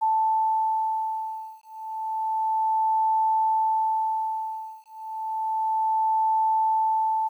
sine beating tone pair, 880 / 880.31 Hz, A5 / A5, 0 / +1 cents, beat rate 0.31 Hz, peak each -25 dBFS, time 0.01-7.29 s, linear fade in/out 20 ms, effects 10-bit

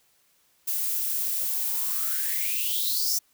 violet noise with high-pass filter sweep, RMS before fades -27 dBFS, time 0.67-3.19 s, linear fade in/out 10 ms, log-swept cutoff 210 to 5900 Hz, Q 8.8, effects white hiss -65 dBFS RMS until 3.33 s

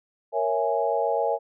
sine chord, A# half-diminished seventh, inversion none, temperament equal with one note detuned, 466.2 / 554.4 / 661.2 / 830.6 Hz, A#4 / C#5 / E5 / G#5, 0 / 0 / +5 / 0 cents, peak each -27 dBFS, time 0.32-1.39 s, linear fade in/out 50 ms, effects none

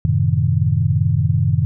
sine chord, F# diminished seventh, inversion none, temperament equal, 92.5 / 110 / 130.81 / 155.56 Hz, F#2 / A2 / C3 / Eb3, 0 / 0 / 0 / 0 cents, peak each -19 dBFS, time 0.05-1.65 s, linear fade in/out 0 ms, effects none

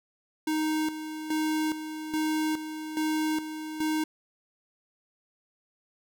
square tone with tremolo, 311.1 Hz, D#4, in tune, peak -26 dBFS, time 0.47-4.04 s, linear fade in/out 5 ms, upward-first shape square, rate 1.2 Hz, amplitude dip 65%, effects none

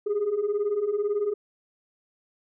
sine beating tone pair, 399 / 417 Hz, G4 / G#4, +31 / +7 cents, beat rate 18 Hz, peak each -27 / -23 dBFS, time 0.06-1.34 s, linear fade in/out 10 ms, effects tanh soft clip ceiling -20 dBFS

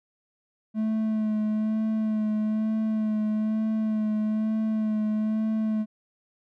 triangle tone with vibrato, 216.6 Hz, A3, 27 cents flat, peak -21 dBFS, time 0.74-5.86 s, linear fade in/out 50 ms, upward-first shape sine, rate 1.1 Hz, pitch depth 21 cents each way, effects none

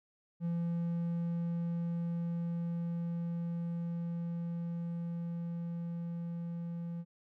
triangle tone with level ramp, 170 Hz, F3, 46 cents flat, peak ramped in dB -29 to -35 dBFS, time 0.4-7.05 s, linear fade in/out 50 ms, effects none

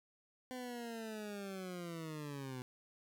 20% pulse linear sweep, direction down, 255.8 to 124.6 Hz, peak -38 dBFS, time 0.51-2.62 s, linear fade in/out 0 ms, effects none

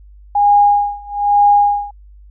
sine tone with tremolo, 818 Hz, G#5, 26 cents flat, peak -6 dBFS, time 0.35-1.91 s, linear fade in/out 5 ms, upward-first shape sine, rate 1.1 Hz, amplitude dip 95%, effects added 50 Hz sine -38 dBFS peak until 2.3 s

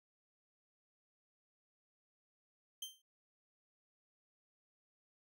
sawtooth tone with exponential decay, 3136 Hz, G7, in tune, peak -36 dBFS, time 2.82-3.02 s, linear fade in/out 5 ms, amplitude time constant 43 ms, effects none

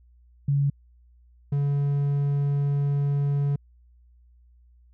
sine / triangle tone pair in turn, 140.8 / 142.11 Hz, C#3 / C#3, +27 / +43 cents, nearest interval unison, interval 16 cents, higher second, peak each -19 dBFS, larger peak neither, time 0.48-0.7 / 1.52-3.56 s, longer second, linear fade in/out 5 ms, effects added 60 Hz sine -53 dBFS peak until 4.93 s

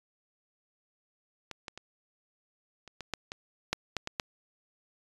clicks, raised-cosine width 0.2 ms, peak -22 / -22 / -26 / -30 / -22 / -14 / -21 / -10 / -13 / -17 / -12 dBFS, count 11, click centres 1.513 / 1.682 / 1.776 / 2.877 / 3.007 / 3.137 / 3.319 / 3.73 / 3.967 / 4.074 / 4.198 s, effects resampled to 24000 Hz

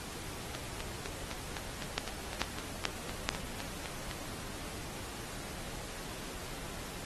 two click trains, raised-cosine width 0.2 ms, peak -20 / -11 dBFS, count 15 / 4, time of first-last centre 0.55-4.112 / 1.98-3.29 s, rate 3.93 / 2.29 Hz, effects pink hiss -44 dBFS RMS until 7.05 s + AAC 32 kbps

